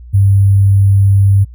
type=tone with sample-and-hold; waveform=sine; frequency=98.7 Hz; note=G2; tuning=12 cents sharp; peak=-5 dBFS; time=0.13-1.45 s; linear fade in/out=20 ms; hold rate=11025 Hz; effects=added 60 Hz sine -30 dBFS peak until 1.54 s